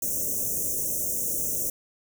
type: band-stop noise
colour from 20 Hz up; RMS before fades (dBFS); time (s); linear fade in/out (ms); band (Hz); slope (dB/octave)
white; -28; 0.02-1.7; 5; 630 to 5800; 96
effects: none